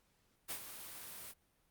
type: noise with ADSR envelope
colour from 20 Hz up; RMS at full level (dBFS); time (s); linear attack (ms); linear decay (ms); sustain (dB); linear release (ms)
white; -39; 0.48-1.34; 31; 74; -10; 39
effects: pink hiss -75 dBFS RMS until 1.7 s + Opus 48 kbps